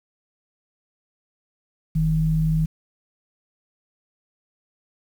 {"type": "tone pair together", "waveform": "sine", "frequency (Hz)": [41.83, 157.8], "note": ["E1", "D#3"], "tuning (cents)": [26, 25], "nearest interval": "octave + major seventh", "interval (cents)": 2299, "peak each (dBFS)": [-25, -18], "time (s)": [1.95, 2.66], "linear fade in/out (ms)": 10, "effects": ["8-bit"]}